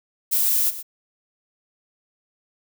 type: noise with echo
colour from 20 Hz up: violet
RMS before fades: -20 dBFS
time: 0.31-0.71 s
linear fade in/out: 20 ms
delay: 120 ms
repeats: 1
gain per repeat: -13 dB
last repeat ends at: 0.83 s
effects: none